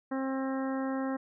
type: harmonic tone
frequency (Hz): 266.2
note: C4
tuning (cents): +30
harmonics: 1 / 2 / 3 / 4 / 5 / 6 / 7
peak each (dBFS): -31 / -37 / -41 / -43 / -45 / -47 / -48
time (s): 0.11-1.17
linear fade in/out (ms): 10
effects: none